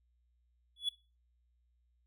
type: tone with exponential growth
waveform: triangle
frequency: 3400 Hz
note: G#7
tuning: 40 cents sharp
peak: -26 dBFS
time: 0.76-0.89 s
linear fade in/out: 5 ms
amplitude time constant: 27 ms
effects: noise-tail reverb RT60 0.3 s tail -19 dB re dry + added 60 Hz sine -70 dBFS peak until 2.06 s